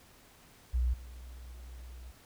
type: tone with level steps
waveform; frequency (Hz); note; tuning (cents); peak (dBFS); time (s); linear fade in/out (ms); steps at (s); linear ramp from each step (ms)
sine; 61.3; B1; -12; -26 / -44; 0.73-2.12; 20; 0.93; 10
effects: pink hiss -59 dBFS RMS until 2.25 s